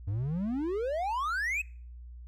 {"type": "exponential sweep", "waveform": "triangle", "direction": "up", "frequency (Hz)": [92.5, 2637], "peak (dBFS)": -27, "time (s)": [0.07, 1.62], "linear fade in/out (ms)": 10, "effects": ["noise-tail reverb RT60 0.5 s tail -26 dB re dry", "added 60 Hz sine -43 dBFS peak until 2.27 s"]}